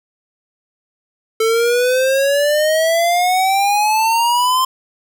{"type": "exponential sweep", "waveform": "square", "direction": "up", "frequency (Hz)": [441.4, 1046.5], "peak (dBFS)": -13, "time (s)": [1.4, 4.65], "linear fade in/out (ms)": 5, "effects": []}